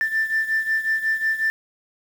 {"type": "beating tone pair", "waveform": "sine", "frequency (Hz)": [1773, 1778.5], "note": ["A6", "A6"], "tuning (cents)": [13, 18], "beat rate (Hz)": 5.5, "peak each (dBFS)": [-20, -24], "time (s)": [0.01, 1.5], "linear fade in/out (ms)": 0, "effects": ["tanh soft clip ceiling -14 dBFS", "7-bit"]}